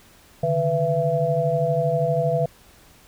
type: tone cluster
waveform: sine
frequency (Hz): 140.5 / 153 / 496.2 / 670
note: C#3 / D#3 / B4 / E5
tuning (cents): +24 / -29 / +8 / +28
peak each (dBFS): -27 / -25 / -24 / -22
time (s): 0.43-2.46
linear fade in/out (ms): 5
effects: pink hiss -52 dBFS RMS until 3.07 s